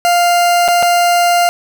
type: tone with dropouts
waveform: 40% pulse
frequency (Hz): 699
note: F5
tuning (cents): +1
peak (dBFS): -8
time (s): 0.05-1.49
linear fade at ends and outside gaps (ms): 0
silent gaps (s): 0.68-0.685 / 0.826-0.829
effects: none